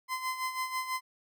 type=tone with tremolo; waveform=30% pulse; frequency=1030 Hz; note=C6; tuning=28 cents flat; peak=-27 dBFS; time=0.08-1.01 s; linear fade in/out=50 ms; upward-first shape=sine; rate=6.1 Hz; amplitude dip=65%; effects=none